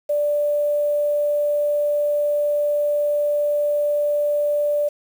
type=tone with quantisation; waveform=sine; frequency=587.3 Hz; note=D5; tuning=in tune; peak=-17 dBFS; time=0.09-4.89 s; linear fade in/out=10 ms; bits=7; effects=none